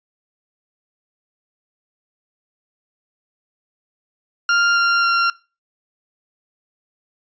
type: tone with pitch steps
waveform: 40% pulse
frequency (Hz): 1396.9 / 1388.1 / 1379.3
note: F6 / F6 / F6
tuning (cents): 0 / -11 / -22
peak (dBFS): -13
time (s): 4.49-5.3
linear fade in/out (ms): 2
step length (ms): 270
effects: noise-tail reverb RT60 0.3 s tail -21 dB re dry + resampled to 16000 Hz